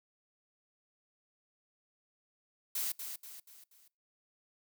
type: noise with echo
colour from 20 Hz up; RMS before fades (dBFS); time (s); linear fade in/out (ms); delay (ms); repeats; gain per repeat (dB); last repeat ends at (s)
blue; -35; 2.75-2.92; 5; 240; 4; -7; 3.88
effects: noise-tail reverb RT60 0.3 s tail -24 dB re dry